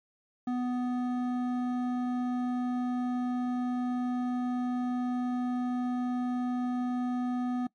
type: tone with hard clipping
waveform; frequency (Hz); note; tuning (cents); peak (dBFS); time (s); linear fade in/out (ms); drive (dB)
triangle; 248; B3; +7; -30; 0.47-7.67; 5; 14
effects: noise-tail reverb RT60 0.1 s tail -21 dB re dry + MP3 48 kbps